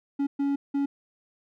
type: tone bursts at uneven times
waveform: triangle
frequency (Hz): 280.4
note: C#4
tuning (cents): +20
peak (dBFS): -21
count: 3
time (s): 0.19-0.27 / 0.39-0.56 / 0.74-0.86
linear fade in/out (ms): 10
effects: none